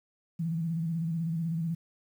sine tone with vibrato, 164.81 Hz, E3, in tune, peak -28 dBFS, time 0.39-1.75 s, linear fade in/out 10 ms, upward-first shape square, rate 16 Hz, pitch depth 54 cents each way, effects 10-bit

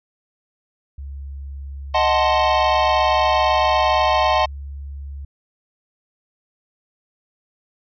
sine tone with pitch glide, 69.2 to 69.92 Hz, C#2 to C#2, -2 to +16 cents, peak -29 dBFS, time 0.98-5.25 s, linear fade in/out 5 ms, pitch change +18 cents, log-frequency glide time 2.84-4.45 s
square chord, D# diminished seventh, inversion none, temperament equal, 622.3 / 740 / 880 / 1046.5 Hz, D#5 / F#5 / A5 / C6, 0 / 0 / 0 / 0 cents, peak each -21 dBFS, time 1.94-4.46 s, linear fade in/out 10 ms
effects resampled to 11025 Hz

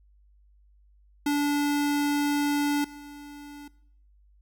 square tone with level steps, 289.8 Hz, D4, 23 cents flat, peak -23 / -41 dBFS, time 1.26-3.68 s, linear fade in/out 5 ms, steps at 2.84 s, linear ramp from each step 5 ms, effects noise-tail reverb RT60 0.7 s tail -20 dB re dry + added 50 Hz sine -56 dBFS peak until 4.41 s

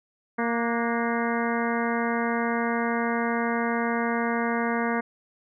harmonic tone with a mistuned harmonic, 233.1 Hz, A#3, in tune, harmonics 1 / 2 / 3 / 4 / 5 / 6 / 7 / 8 / 9, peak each -27 / -30 / -32 / -33 / -34 / -35 / -35 / -36 / -37 dBFS, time 0.38-5.01 s, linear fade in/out 10 ms, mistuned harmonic 6, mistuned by +70 cents, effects none

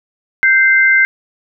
sine tone pair together, 1566 / 2080 Hz, G6 / C7, -2 / -11 cents, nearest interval perfect fourth, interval 491 cents, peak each -10 dBFS, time 0.43-1.05 s, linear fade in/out 0 ms, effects none

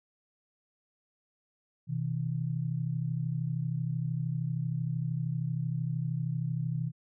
sine tone pair together, 126.8 / 159.76 Hz, B2 / D#3, +46 / +46 cents, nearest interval major third, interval 400 cents, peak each -32 / -32 dBFS, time 1.87-6.92 s, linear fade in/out 50 ms, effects none

